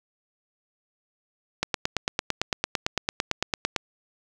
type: click train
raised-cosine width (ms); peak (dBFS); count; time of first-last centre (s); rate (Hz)
0.2; -6; 20; 1.63-3.762; 8.91
effects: none